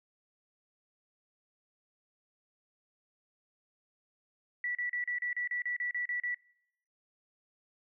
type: tone bursts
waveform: sine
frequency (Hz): 1954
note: B6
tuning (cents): -19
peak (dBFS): -31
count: 12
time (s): 4.64-6.345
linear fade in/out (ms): 2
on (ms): 110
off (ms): 35
effects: noise-tail reverb RT60 0.7 s tail -23 dB re dry